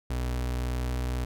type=tone with pitch glide; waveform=35% pulse; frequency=61.74 to 62.13 Hz; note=B1 to B1; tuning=0 to +11 cents; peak=-26 dBFS; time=0.1-1.25 s; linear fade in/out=5 ms; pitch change=+11 cents; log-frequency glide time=0.61-1.03 s; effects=none